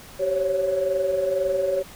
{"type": "tone cluster", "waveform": "sine", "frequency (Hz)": [385.1, 536, 558], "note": ["G4", "C5", "C#5"], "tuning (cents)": [-31, 42, 11], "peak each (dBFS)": [-27, -28, -21], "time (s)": [0.19, 1.83], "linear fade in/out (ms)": 20, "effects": ["tanh soft clip ceiling -13 dBFS", "pink hiss -44 dBFS RMS until 1.95 s"]}